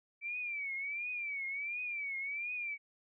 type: tone with vibrato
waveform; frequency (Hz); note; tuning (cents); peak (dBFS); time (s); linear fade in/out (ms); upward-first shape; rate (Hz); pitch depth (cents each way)
sine; 2312; D7; -28; -36; 0.21-2.78; 50; triangle; 1.4; 140
effects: none